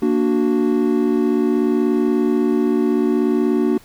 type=chord; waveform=triangle; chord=Bb augmented; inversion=none; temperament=equal; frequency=233.1 / 293.7 / 370 Hz; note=Bb3 / D4 / F#4; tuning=0 / 0 / 0 cents; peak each=-17 dBFS; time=0.02-3.78 s; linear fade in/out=5 ms; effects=pink hiss -48 dBFS RMS until 3.84 s